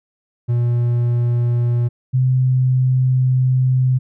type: tone pair in turn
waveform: triangle / sine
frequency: 120 / 128.68 Hz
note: B2 / C3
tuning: -49 / -28 cents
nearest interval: minor second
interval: 121 cents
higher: second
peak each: -12 dBFS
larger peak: neither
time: 0.48-1.89 / 2.13-3.99 s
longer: second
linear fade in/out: 20 ms
effects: none